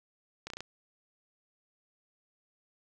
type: slowing click train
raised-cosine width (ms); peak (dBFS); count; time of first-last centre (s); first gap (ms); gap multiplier
0.2; -22; 5; 0.47-0.606; 32; 1.04
effects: none